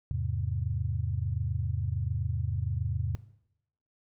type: chord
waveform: sine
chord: E augmented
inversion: none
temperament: equal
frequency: 82.41 / 103.83 / 130.81 Hz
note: E2 / G#2 / B#2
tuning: 0 / 0 / 0 cents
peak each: -33 dBFS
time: 0.11-3.15 s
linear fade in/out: 0 ms
effects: noise-tail reverb RT60 0.8 s tail -18 dB re dry